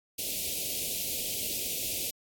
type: band-stop noise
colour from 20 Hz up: white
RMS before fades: -33 dBFS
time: 0.18-2.11 s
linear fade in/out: 10 ms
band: 650 to 2400 Hz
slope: 48 dB/octave
effects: AAC 64 kbps